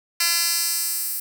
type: tone with high-pass filter sweep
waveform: 10% pulse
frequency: 340 Hz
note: F4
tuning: 46 cents flat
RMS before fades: -23 dBFS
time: 0.2-1.2 s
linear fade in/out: 5 ms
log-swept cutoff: 3400 to 12000 Hz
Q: 0.83
effects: none